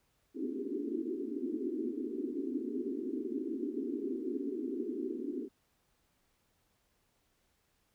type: band-pass noise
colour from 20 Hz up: pink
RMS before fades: -37 dBFS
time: 0.34-5.49 s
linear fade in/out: 50 ms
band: 240 to 410 Hz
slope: 96 dB/octave
effects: pink hiss -75 dBFS RMS until 7.94 s